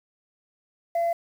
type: tone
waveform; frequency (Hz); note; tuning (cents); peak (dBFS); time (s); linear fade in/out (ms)
sine; 680; F5; -46; -19; 0.95-1.13; 5
effects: tanh soft clip ceiling -20 dBFS + 8-bit